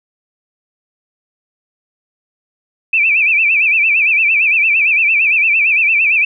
sine tone with vibrato, 2489 Hz, D#7, in tune, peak -9 dBFS, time 2.93-6.25 s, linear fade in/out 5 ms, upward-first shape sine, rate 8.8 Hz, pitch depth 140 cents each way, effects none

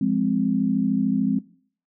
sine chord, F minor, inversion none, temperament equal, 174.61 / 207.7 / 261.6 Hz, F3 / Ab3 / C4, 0 / 0 / 0 cents, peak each -26 / -22 / -22 dBFS, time 0.01-1.39 s, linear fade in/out 5 ms, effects noise-tail reverb RT60 0.5 s tail -19 dB re dry

